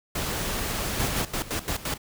pink noise, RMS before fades -29 dBFS, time 0.15-1.22 s, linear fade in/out 5 ms
pink noise with tremolo, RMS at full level -28 dBFS, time 0.99-1.98 s, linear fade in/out 10 ms, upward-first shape square, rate 5.8 Hz, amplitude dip 80%
effects none

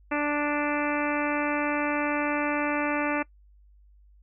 harmonic tone, 293.7 Hz, D4, in tune, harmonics 1 / 2 / 3 / 4 / 5 / 6 / 7 / 8 / 9, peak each -28 / -31 / -33 / -34 / -35 / -36 / -36 / -37 / -38 dBFS, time 0.11-3.23 s, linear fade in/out 10 ms, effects noise-tail reverb RT60 0.1 s tail -22 dB re dry + added 50 Hz sine -53 dBFS peak until 4.22 s

